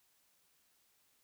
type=silence; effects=white hiss -73 dBFS RMS until 1.23 s